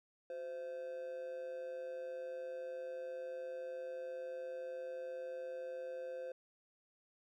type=tone with amplitude modulation; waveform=triangle; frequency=517 Hz; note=C5; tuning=21 cents flat; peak=-37 dBFS; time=0.3-6.32 s; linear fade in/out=2 ms; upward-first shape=sine; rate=151 Hz; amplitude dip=60%; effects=none